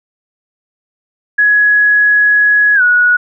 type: tone with pitch glide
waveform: sine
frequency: 1678 to 1460.8 Hz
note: G#6 to F#6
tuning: +17 to -23 cents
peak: -6 dBFS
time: 1.38-3.17 s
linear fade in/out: 10 ms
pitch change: -240 cents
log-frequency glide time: 2.75-2.82 s
effects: none